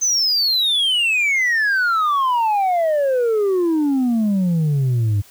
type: exponential sweep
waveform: sine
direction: down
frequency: 6272 to 98 Hz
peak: -12 dBFS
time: 0.01-5.22 s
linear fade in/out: 20 ms
effects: tanh soft clip ceiling -14 dBFS + white hiss -48 dBFS RMS until 5.3 s